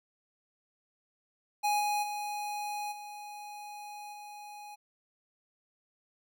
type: tone with level steps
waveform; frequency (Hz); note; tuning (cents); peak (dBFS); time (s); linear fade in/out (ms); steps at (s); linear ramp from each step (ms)
square; 830.6; G#5; 0; -27 / -29 / -35 / -43 / -45; 1.63-4.76; 20; 1.79 / 2.02 / 2.91 / 4.12; 20
effects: none